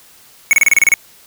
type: tone bursts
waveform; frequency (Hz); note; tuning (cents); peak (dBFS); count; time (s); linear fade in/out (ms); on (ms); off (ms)
square; 2217; C#7; 0; -7; 9; 0.51-0.939; 0; 21; 30
effects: white hiss -45 dBFS RMS until 1.26 s